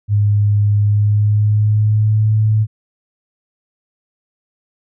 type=tone with pitch glide; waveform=sine; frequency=103.3 to 108.19 Hz; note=G#2 to A2; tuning=-9 to -29 cents; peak=-10 dBFS; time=0.08-2.67 s; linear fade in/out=50 ms; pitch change=+80 cents; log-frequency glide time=0.79-2.33 s; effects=none